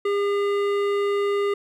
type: tone with hard clipping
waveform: sine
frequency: 404.4 Hz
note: G#4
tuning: 46 cents flat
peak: -22 dBFS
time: 0.05-1.54 s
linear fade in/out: 5 ms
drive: 13 dB
effects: none